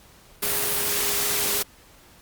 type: tone in noise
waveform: sine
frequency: 410.2 Hz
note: G#4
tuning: 21 cents flat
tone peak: -35 dBFS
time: 0.42-1.63 s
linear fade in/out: 10 ms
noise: white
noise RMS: -24 dBFS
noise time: 0.42-1.63 s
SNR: -14 dB
effects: pink hiss -52 dBFS RMS until 2.21 s + Opus 48 kbps